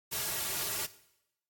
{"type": "noise with comb filter", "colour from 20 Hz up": "white", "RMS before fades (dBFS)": -34, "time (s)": [0.11, 0.87], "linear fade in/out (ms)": 20, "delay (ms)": 3.9, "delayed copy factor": -0.95, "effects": ["noise-tail reverb RT60 0.8 s tail -17 dB re dry", "AAC 64 kbps"]}